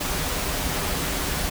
pink noise with comb filter, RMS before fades -26 dBFS, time 0-1.5 s, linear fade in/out 10 ms, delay 9.1 ms, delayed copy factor -0.5, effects none

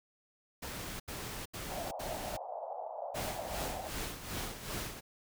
pink noise bursts, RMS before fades -42 dBFS, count 4, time 0.62-2.371 s, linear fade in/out 10 ms, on 380 ms, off 77 ms
white band-pass noise, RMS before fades -42 dBFS, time 1.69-3.89 s, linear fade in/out 20 ms, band 580 to 800 Hz, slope 48 dB/octave
pink noise with tremolo, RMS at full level -38 dBFS, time 3.14-5.01 s, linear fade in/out 20 ms, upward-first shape sine, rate 2.6 Hz, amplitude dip 65%
effects none

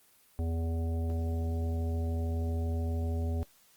harmonic tone, 82.41 Hz, E2, in tune, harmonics 1 / 3 / 5 / 7 / 9, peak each -29 / -39 / -43 / -46 / -48 dBFS, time 0.39-3.43 s, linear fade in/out 0 ms, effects white hiss -63 dBFS RMS until 3.76 s + Opus 24 kbps

